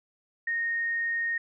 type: tone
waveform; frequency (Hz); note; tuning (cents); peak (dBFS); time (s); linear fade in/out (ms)
sine; 1854; A#6; -10; -26; 0.47-1.38; 5
effects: none